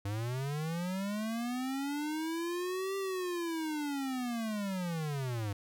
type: linear two-way sweep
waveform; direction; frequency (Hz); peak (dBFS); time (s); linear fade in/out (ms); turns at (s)
square; up then down; 97.8 to 393.1 to 97.8; -34; 0.05-5.53; 5; 2.97
effects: none